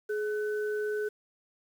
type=tone pair together; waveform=sine; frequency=422.3 / 1505 Hz; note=G#4 / F#6; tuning=+29 / +29 cents; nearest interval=octave + minor seventh; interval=2200 cents; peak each=-29 / -38 dBFS; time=0.09-1.09 s; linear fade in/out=10 ms; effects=9-bit